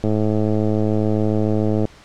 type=click train; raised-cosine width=2 ms; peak=-7 dBFS; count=195; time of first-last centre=0.04-1.853 s; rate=107 Hz; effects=pink hiss -46 dBFS RMS until 2.04 s + low-pass 6000 Hz 12 dB/octave